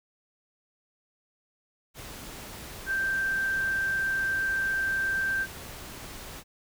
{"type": "tone in noise", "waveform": "sine", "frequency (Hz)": 1568, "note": "G6", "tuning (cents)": 0, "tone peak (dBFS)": -25, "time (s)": [2.86, 5.47], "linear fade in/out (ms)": 50, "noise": "pink", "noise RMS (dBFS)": -42, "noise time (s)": [1.94, 6.44], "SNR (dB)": 14, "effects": []}